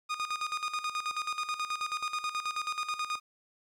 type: tone with tremolo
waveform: sawtooth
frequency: 1232 Hz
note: D#6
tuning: 17 cents flat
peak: -26 dBFS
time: 0.09-3.2 s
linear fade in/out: 20 ms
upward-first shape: square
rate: 9.3 Hz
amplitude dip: 70%
effects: low-pass 7000 Hz 12 dB/octave + 11-bit